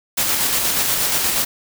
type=noise with tremolo; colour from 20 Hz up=white; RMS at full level=-18 dBFS; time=0.17-1.45 s; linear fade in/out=10 ms; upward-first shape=square; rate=8.4 Hz; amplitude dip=25%; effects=none